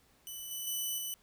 5% pulse tone with level steps, 2986 Hz, F#7, 15 cents sharp, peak -33 / -29 / -25 / -28 dBFS, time 0.27-1.14 s, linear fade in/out 0 ms, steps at 0.51 / 0.67 / 0.98 s, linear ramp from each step 2 ms, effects pink hiss -67 dBFS RMS until 1.22 s

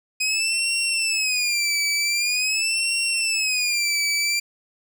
20% pulse tone with vibrato, 2510 Hz, D#7, 15 cents sharp, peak -15 dBFS, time 0.2-4.4 s, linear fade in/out 10 ms, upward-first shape sine, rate 0.45 Hz, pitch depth 150 cents each way, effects none

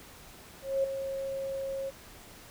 sine tone with ADSR envelope, 542 Hz, C#5, 39 cents flat, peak -23 dBFS, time 0.62-1.91 s, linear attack 220 ms, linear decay 4 ms, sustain -9 dB, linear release 26 ms, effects pink hiss -51 dBFS RMS until 2.5 s

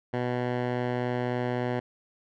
10% pulse tone with low-pass filter, 123.47 Hz, B2, in tune, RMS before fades -29 dBFS, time 0.13-1.8 s, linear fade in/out 10 ms, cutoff 2000 Hz, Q 0.74, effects none

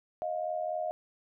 sine tone pair together, 626 / 710.1 Hz, D#5 / F5, +10 / +29 cents, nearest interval major second, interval 219 cents, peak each -33 / -34 dBFS, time 0.22-0.91 s, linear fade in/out 0 ms, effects none

